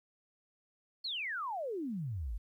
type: exponential sweep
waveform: sine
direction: down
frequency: 4500 to 45.62 Hz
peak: -35 dBFS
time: 1.04-2.38 s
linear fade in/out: 10 ms
effects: 12-bit